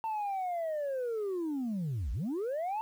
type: linear two-way sweep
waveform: sine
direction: down then up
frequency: 901 to 49.16 to 901 Hz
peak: -29 dBFS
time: 0.04-2.81 s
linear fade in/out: 0 ms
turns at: 2.12 s
effects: tanh soft clip ceiling -30 dBFS + 10-bit